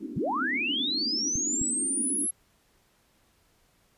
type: band-pass noise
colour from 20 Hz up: white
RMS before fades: -36 dBFS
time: 0-2.27 s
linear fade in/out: 10 ms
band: 240 to 310 Hz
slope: 48 dB/octave
type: linear sweep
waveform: sine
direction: up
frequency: 83 to 11175 Hz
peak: -26 dBFS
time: 0.16-2.31 s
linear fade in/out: 10 ms
type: clicks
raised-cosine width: 5 ms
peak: -23 dBFS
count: 2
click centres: 1.356 / 1.615 s
effects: pink hiss -66 dBFS RMS until 3.97 s + resampled to 32000 Hz